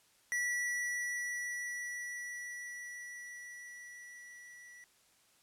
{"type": "tone with level ramp", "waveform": "square", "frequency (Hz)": 1949, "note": "B6", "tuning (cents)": -23, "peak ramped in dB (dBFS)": [-32, -53], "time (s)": [0.32, 4.84], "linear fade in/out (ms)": 0, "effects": ["white hiss -68 dBFS RMS until 5.42 s", "low-pass 11000 Hz 12 dB/octave"]}